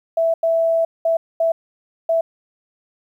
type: tone bursts at uneven times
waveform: sine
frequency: 659.3 Hz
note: E5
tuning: in tune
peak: -14 dBFS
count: 5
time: 0.17-0.34 / 0.43-0.85 / 1.05-1.17 / 1.4-1.52 / 2.09-2.21 s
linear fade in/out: 5 ms
effects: 9-bit